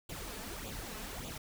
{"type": "noise with flanger", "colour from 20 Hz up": "pink", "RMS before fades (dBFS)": -43, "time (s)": [0.09, 1.38], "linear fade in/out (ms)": 5, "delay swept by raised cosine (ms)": [0.27, 4.67], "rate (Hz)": 1.7, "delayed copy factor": 0.65, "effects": []}